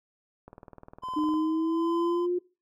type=click train; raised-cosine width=1 ms; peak=-31 dBFS; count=18; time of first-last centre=0.48-1.339 s; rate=19.8 Hz
type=tone with tremolo; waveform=triangle; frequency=1022 Hz; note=C6; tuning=41 cents flat; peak=-29 dBFS; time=1.02-2.27 s; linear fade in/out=20 ms; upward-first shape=sine; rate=1.3 Hz; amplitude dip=65%
type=exponential sweep; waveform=sine; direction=up; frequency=302.9 to 358.5 Hz; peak=-24 dBFS; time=1.16-2.39 s; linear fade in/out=10 ms
effects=noise-tail reverb RT60 0.3 s tail -21 dB re dry